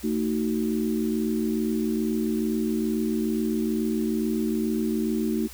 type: chord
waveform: sine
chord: D# diminished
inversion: second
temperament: just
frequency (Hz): 224 / 311.1 / 373.4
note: A3 / D#4 / F#4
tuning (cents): +31 / 0 / +16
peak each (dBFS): -25 / -28 / -30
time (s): 0.03-5.48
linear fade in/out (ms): 20
effects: added 60 Hz sine -45 dBFS peak until 5.53 s + white hiss -45 dBFS RMS until 5.53 s